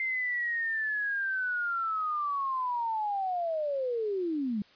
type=linear sweep; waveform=sine; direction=down; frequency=2094 to 196 Hz; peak=-28 dBFS; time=0-4.62 s; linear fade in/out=2 ms; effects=white hiss -59 dBFS RMS until 4.75 s + resampled to 11025 Hz